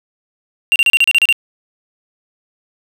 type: tone bursts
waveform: triangle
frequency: 2769 Hz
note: F7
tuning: 15 cents flat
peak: -6 dBFS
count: 9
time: 0.72-1.326 s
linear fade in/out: 0 ms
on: 38 ms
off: 33 ms
effects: none